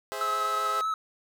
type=chord; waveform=20% pulse; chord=Ab augmented; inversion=none; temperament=equal with one note detuned; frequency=415.3 / 523.3 / 655.8 Hz; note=Ab4 / C5 / E5; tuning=0 / 0 / -9 cents; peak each=-32 dBFS; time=0.12-0.81 s; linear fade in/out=0 ms
type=tone with vibrato; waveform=triangle; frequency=1295 Hz; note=E6; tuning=31 cents flat; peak=-24 dBFS; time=0.21-0.94 s; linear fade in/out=2 ms; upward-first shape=square; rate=7.8 Hz; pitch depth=15 cents each way
effects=none